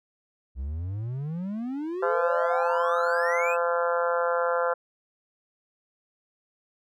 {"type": "exponential sweep", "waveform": "triangle", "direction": "up", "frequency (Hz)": [61.74, 2657], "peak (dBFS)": -27, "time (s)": [0.55, 3.57], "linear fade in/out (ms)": 50}
{"type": "harmonic tone", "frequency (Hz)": 171.5, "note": "F3", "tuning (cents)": -31, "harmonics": [3, 4, 5, 6, 7, 8, 9, 10], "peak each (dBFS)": [-25, -32, -34, -32, -36, -30, -37, -42], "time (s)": [2.02, 4.74], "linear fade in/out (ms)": 10}
{"effects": []}